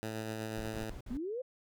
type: tone with tremolo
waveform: 10% pulse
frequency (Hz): 110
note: A2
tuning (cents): 0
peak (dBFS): -28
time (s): 0.03-0.9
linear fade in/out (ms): 0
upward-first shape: sine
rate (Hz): 8.1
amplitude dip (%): 25
type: noise bursts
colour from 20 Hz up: brown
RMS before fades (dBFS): -44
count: 4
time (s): 0.57-1.172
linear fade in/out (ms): 2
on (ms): 110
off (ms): 54
type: linear sweep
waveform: sine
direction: up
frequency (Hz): 220 to 529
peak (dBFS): -35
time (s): 1.1-1.42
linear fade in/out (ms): 10
effects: none